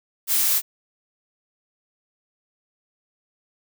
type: noise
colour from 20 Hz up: blue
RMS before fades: -20 dBFS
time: 0.27-0.62 s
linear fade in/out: 50 ms
effects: none